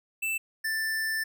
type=tone pair in turn; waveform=square; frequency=2652 / 1770 Hz; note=E7 / A6; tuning=+10 / +10 cents; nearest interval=perfect fifth; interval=700 cents; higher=first; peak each=-28 dBFS; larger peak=neither; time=0.22-0.38 / 0.64-1.24 s; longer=second; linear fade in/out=10 ms; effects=none